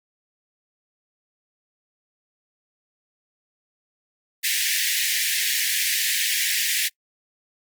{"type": "high-pass noise", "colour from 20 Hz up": "pink", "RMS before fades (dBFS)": -23, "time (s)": [4.43, 6.89], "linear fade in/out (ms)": 20, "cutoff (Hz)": 1700, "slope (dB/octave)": 96, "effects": ["noise-tail reverb RT60 0.1 s tail -24 dB re dry", "Opus 24 kbps"]}